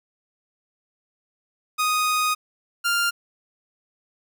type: tone pair in turn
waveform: sawtooth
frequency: 1244.5 / 1396.9 Hz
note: D#6 / F6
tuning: 0 / 0 cents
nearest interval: major second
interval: 200 cents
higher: second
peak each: -16 dBFS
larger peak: neither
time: 1.78-2.35 / 2.84-3.11 s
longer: first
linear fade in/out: 20 ms
effects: none